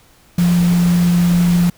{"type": "tone in noise", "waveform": "sine", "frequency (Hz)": 174.7, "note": "F3", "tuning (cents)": 1, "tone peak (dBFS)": -10, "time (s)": [0.38, 1.7], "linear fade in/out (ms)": 5, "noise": "pink", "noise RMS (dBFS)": -27, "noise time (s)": [0.38, 1.7], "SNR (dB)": 14, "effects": ["pink hiss -50 dBFS RMS until 1.77 s"]}